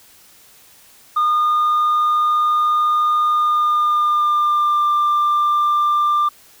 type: tone with pitch glide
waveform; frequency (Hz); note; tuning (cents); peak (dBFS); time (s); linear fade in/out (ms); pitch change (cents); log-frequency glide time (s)
sine; 1219 to 1189.1; D#6 to D6; -36 to +21; -11; 1.16-6.29; 10; -43; 3.28-4.89
effects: tanh soft clip ceiling -12 dBFS + white hiss -48 dBFS RMS until 6.6 s